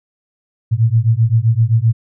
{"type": "beating tone pair", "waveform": "sine", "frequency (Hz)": [110, 117.7], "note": ["A2", "A#2"], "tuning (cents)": [0, 17], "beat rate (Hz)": 7.7, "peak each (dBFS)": -13, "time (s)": [0.71, 1.93], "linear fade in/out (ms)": 20, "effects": []}